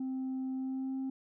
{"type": "tone with pitch glide", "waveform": "sine", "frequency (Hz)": [261.6, 265.3], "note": ["C4", "C4"], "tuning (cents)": [0, 24], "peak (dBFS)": -31, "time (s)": [0, 1.1], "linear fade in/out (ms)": 5, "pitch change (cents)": 24, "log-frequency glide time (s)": [0.54, 0.97], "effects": ["tanh soft clip ceiling -32 dBFS"]}